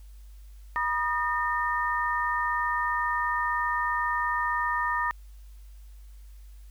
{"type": "tone cluster", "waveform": "sine", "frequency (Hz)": [965, 1227, 1822], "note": ["B5", "D#6", "A#6"], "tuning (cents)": [-40, -25, -40], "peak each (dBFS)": -29, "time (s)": [0.76, 5.11], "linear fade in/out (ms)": 0, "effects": ["added 50 Hz sine -44 dBFS peak until 6.7 s", "white hiss -64 dBFS RMS until 6.7 s"]}